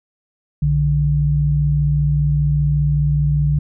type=tone pair together; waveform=sine; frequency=61.74 / 146.84 Hz; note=B1 / D3; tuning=0 / 0 cents; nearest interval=octave + minor third; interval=1500 cents; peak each=-20 / -14 dBFS; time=0.62-3.59 s; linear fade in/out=5 ms; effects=none